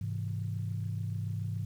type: chord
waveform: sine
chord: Ab augmented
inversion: none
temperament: equal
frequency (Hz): 103.83 / 130.81 / 164.81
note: Ab2 / C3 / E3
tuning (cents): 0 / 0 / 0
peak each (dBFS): -33 / -39 / -39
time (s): 0.01-1.65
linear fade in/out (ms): 5
effects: tanh soft clip ceiling -23 dBFS + 10-bit